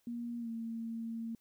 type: tone with pitch glide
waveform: sine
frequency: 237 to 228.1 Hz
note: A#3 to A#3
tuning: +29 to -37 cents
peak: -37 dBFS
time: 0.07-1.35 s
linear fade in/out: 2 ms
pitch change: -66 cents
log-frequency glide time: 0.39-0.49 s
effects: white hiss -75 dBFS RMS until 1.4 s